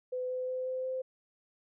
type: tone with pitch steps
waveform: sine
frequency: 505 / 508.2 / 511.5 / 514.7 / 518 Hz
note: B4 / B4 / C5 / C5 / C5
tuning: +39 / +49 / -39 / -29 / -17 cents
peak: -32 dBFS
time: 0.12-1.02 s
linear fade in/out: 10 ms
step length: 180 ms
effects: none